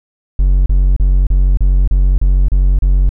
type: tone bursts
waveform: triangle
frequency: 46.25 Hz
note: F#1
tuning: in tune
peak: -5 dBFS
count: 9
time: 0.39-3.092 s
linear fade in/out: 0 ms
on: 270 ms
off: 34 ms
effects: none